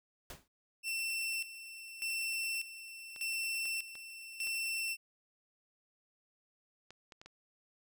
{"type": "noise with exponential decay", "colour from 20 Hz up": "pink", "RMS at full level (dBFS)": -43, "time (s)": [0.3, 0.48], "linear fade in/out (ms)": 2, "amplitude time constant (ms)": 39}
{"type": "tone with tremolo", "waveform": "sawtooth", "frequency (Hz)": 2691, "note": "E7", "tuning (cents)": 35, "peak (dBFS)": -31, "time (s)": [0.83, 4.97], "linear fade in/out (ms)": 50, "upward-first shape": "square", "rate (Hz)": 0.84, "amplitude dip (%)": 75}
{"type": "clicks", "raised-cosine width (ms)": 0.2, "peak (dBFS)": -34, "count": 8, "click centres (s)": [3.162, 3.655, 3.954, 4.472, 6.906, 7.122, 7.215, 7.26]}
{"effects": []}